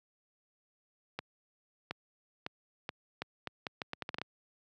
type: accelerating click train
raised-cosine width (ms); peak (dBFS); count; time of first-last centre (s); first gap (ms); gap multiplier
0.3; -20; 14; 1.19-4.216; 720; 0.77
effects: high-pass 100 Hz 12 dB/octave